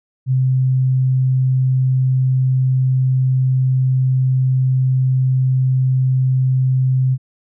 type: tone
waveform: sine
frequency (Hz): 130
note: C3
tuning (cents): -11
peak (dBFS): -12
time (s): 0.26-7.18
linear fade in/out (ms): 50
effects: none